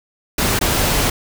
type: noise with dropouts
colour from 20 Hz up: pink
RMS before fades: -17 dBFS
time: 0.38-1.1 s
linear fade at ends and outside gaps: 5 ms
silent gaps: 0.591-0.611 s
effects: none